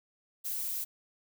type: noise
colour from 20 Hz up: violet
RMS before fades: -35 dBFS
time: 0.44-0.85 s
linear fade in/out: 20 ms
effects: none